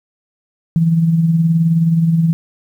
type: tone with tremolo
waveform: sine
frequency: 164.81 Hz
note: E3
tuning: in tune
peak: -8 dBFS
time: 0.76-2.33 s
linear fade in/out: 0 ms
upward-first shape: sine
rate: 19 Hz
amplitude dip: 45%
effects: 8-bit